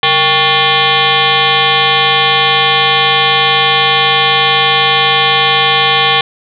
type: tone with frequency modulation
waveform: sine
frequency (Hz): 2093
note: C7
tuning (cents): 0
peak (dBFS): -7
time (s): 0.03-6.21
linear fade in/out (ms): 2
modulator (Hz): 326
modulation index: 4.8
effects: none